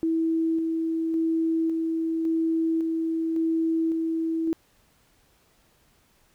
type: tone with tremolo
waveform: sine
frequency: 325.7 Hz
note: E4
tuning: 21 cents flat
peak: -21 dBFS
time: 0.03-4.53 s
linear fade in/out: 0 ms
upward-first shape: square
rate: 0.9 Hz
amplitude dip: 25%
effects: pink hiss -63 dBFS RMS until 6.34 s